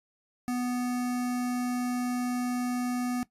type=tone with notch filter; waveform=square; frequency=246.9 Hz; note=B3; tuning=in tune; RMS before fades=-30 dBFS; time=0.48-3.23 s; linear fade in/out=0 ms; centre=3400 Hz; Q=1.8; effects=noise-tail reverb RT60 0.1 s tail -17 dB re dry + resampled to 32000 Hz